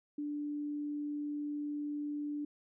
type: tone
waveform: sine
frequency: 293.7 Hz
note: D4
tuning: in tune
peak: -35 dBFS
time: 0.18-2.45 s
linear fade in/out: 5 ms
effects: none